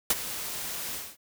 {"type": "noise with ADSR envelope", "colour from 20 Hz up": "white", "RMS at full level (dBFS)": -20, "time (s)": [0.1, 1.17], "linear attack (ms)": 5, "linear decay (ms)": 31, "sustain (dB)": -15, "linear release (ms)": 230, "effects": []}